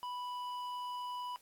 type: tone with hard clipping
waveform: sine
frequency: 987.8 Hz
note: B5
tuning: in tune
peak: -40 dBFS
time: 0.03-1.36 s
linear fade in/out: 0 ms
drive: 8 dB
effects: white hiss -66 dBFS RMS until 1.41 s + AAC 64 kbps